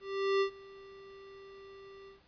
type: tone with ADSR envelope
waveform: square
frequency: 392 Hz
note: G4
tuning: in tune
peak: -26 dBFS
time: 0-2.21 s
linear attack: 410 ms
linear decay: 91 ms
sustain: -24 dB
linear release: 130 ms
effects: pink hiss -65 dBFS RMS until 2.27 s + resampled to 11025 Hz